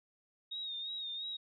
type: tone with vibrato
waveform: sine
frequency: 3729 Hz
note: A#7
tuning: in tune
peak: -38 dBFS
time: 0.51-1.37 s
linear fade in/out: 10 ms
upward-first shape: sine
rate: 2.9 Hz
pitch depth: 55 cents each way
effects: none